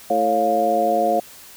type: harmonic tone with a mistuned harmonic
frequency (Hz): 110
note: A2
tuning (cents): 0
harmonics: 2 / 3 / 4 / 5 / 6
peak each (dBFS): -28 / -27 / -26 / -21 / -18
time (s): 0.1-1.2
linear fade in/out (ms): 5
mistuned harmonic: 6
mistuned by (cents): +110
effects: white hiss -43 dBFS RMS until 1.56 s